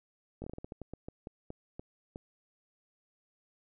slowing click train, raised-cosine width 2 ms, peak -28 dBFS, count 15, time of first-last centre 0.42-2.159 s, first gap 20 ms, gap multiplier 1.25, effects none

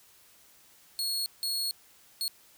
sawtooth tone bursts at uneven times, 4330 Hz, C#8, 41 cents flat, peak -26 dBFS, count 3, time 0.99-1.26 / 1.43-1.71 / 2.21-2.28 s, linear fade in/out 0 ms, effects white hiss -59 dBFS RMS until 2.57 s

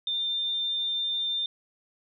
sine tone, 3597 Hz, A7, 37 cents sharp, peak -26 dBFS, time 0.07-1.46 s, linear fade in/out 2 ms, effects none

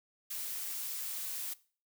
blue noise, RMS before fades -39 dBFS, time 0.3-1.54 s, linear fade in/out 10 ms, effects noise-tail reverb RT60 0.4 s tail -19 dB re dry

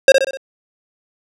square tone with echo, 537 Hz, C5, 45 cents sharp, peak -3 dBFS, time 0.08-0.12 s, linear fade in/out 2 ms, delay 63 ms, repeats 4, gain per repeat -6 dB, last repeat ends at 0.372 s, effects low-pass 7000 Hz 12 dB/octave

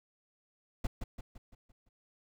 brown noise with echo, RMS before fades -31 dBFS, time 0.84-0.87 s, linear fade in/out 5 ms, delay 170 ms, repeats 6, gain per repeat -6 dB, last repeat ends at 1.89 s, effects none

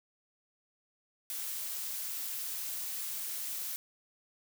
blue noise, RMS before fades -38 dBFS, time 1.3-3.76 s, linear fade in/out 0 ms, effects none

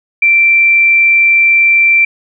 sine tone, 2349 Hz, D7, in tune, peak -5 dBFS, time 0.22-2.05 s, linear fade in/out 5 ms, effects none

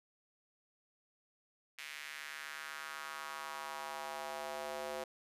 square tone with high-pass filter sweep, 74 Hz, D2, 14 cents sharp, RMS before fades -44 dBFS, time 1.78-5.04 s, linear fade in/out 5 ms, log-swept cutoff 2200 to 530 Hz, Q 2.2, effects resampled to 32000 Hz

